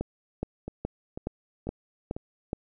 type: two click trains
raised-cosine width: 2 ms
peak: -16 / -22 dBFS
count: 7 / 4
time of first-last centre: 0.01-2.531 / 0.68-2.165 s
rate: 2.38 / 2.02 Hz
effects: none